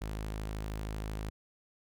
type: tone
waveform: sawtooth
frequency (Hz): 52.9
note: G#1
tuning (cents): +33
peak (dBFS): -32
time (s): 0.01-1.3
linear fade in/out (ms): 10
effects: none